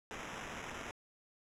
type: noise with sample-and-hold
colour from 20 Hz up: violet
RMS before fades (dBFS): -45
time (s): 0.11-0.91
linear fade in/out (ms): 0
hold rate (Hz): 4410
effects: low-pass 8000 Hz 12 dB/octave